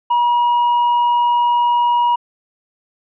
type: tone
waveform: triangle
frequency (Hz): 960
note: B5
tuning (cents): -49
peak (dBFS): -10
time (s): 0.1-2.16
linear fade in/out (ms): 10
effects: resampled to 8000 Hz